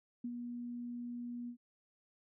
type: tone with ADSR envelope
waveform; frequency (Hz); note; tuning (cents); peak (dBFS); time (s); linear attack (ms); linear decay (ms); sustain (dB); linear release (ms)
sine; 240.9; B3; -43; -36; 0.24-1.57; 6; 57; -4; 87
effects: none